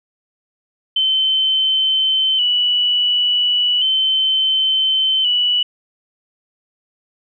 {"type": "tone with vibrato", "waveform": "sine", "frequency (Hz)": 3014, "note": "F#7", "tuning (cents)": 31, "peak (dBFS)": -13, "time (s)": [0.96, 5.63], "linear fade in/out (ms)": 5, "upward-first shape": "square", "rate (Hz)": 0.35, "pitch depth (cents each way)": 36, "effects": []}